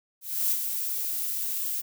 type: noise with ADSR envelope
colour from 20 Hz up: violet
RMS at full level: -24 dBFS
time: 0.21-1.82 s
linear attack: 290 ms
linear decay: 73 ms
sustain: -6 dB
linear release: 21 ms
effects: none